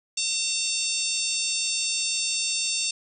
harmonic tone with a mistuned harmonic, 906 Hz, A#5, 50 cents flat, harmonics 3 / 4 / 5 / 6 / 7 / 8 / 9, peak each -32 / -32 / -32 / -32 / -32 / -32 / -32 dBFS, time 0.17-2.91 s, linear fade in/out 5 ms, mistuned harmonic 7, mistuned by -47 cents, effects none

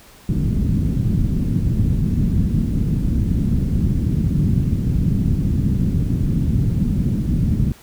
white low-pass noise, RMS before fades -18 dBFS, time 0.29-7.72 s, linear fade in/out 2 ms, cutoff 210 Hz, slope 24 dB/octave, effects pink hiss -46 dBFS RMS until 7.82 s

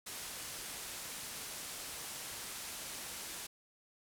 white low-pass noise, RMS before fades -45 dBFS, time 0.06-3.47 s, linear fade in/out 10 ms, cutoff 12000 Hz, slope 24 dB/octave, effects none

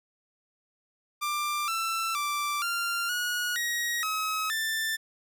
sawtooth tone with pitch steps, 1186 / 1336 / 1172 / 1389 / 1453 / 1893 / 1278 / 1775 Hz, D6 / E6 / D6 / F6 / F#6 / A#6 / D#6 / A6, +17 / +23 / -4 / -10 / -32 / +26 / +46 / +15 cents, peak -24 dBFS, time 1.21-4.97 s, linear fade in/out 20 ms, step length 470 ms, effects 11-bit

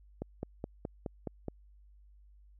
click train, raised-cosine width 2 ms, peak -23 dBFS, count 7, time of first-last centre 0.22-1.483 s, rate 4.75 Hz, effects added 50 Hz sine -56 dBFS peak until 2.59 s

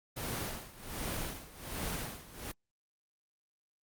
pink noise with tremolo, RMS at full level -36 dBFS, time 0.16-2.52 s, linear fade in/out 10 ms, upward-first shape sine, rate 1.3 Hz, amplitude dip 85%, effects Opus 24 kbps

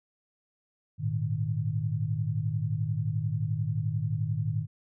sine tone cluster, 104.3 / 115.7 / 152.8 Hz, G#2 / A#2 / D#3, +8 / -13 / -31 cents, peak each -31 dBFS, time 0.98-4.67 s, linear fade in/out 50 ms, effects none

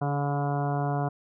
harmonic tone with a mistuned harmonic, 143.2 Hz, D3, 43 cents flat, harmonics 1 / 2 / 3 / 4 / 5 / 6 / 7 / 8 / 9 / 10, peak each -27 / -35 / -36 / -39 / -31 / -43 / -38 / -44 / -44 / -44 dBFS, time 0.01-1.09 s, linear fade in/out 10 ms, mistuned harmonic 3, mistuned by -16 cents, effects none

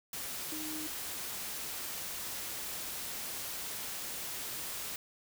sine tone in noise, 309.2 Hz, D#4, 11 cents flat, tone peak -41 dBFS, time 0.52-0.87 s, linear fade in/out 2 ms, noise white, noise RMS -40 dBFS, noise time 0.13-4.96 s, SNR -4 dB, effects none

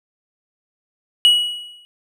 triangle tone with exponential decay, 2919 Hz, F#7, 24 cents flat, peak -5 dBFS, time 1.25-1.85 s, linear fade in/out 0 ms, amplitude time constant 130 ms, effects none

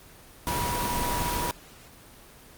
sine tone in noise, 968 Hz, B5, 35 cents flat, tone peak -29 dBFS, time 0.47-1.51 s, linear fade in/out 0 ms, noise pink, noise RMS -29 dBFS, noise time 0.47-1.51 s, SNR -3 dB, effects pink hiss -50 dBFS RMS until 2.57 s + Opus 24 kbps

